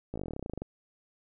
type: slowing click train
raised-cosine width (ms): 2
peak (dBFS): -23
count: 18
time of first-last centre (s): 0.14-0.62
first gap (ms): 17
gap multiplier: 1.06
effects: none